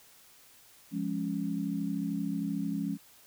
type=chord; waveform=sine; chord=Db major; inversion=first; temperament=equal; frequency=174.61 / 207.7 / 277.2 Hz; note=F3 / Ab3 / Db4; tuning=0 / 0 / 0 cents; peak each=-35 / -34 / -34 dBFS; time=0.91-2.98 s; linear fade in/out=50 ms; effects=white hiss -58 dBFS RMS until 3.26 s